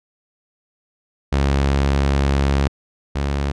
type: tone pair in turn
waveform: sawtooth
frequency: 69.3 / 70.19 Hz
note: C#2 / C#2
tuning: 0 / +22 cents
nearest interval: unison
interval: 22 cents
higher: second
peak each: -11 / -15 dBFS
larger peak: first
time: 1.32-2.68 / 3.15-3.52 s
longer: first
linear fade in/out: 10 ms
effects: low-pass 6000 Hz 12 dB/octave